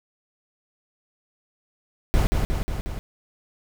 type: noise with echo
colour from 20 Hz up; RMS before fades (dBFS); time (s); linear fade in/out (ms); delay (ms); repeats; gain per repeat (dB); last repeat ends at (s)
brown; -18; 2.14-2.27; 0; 180; 4; -3; 2.99
effects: none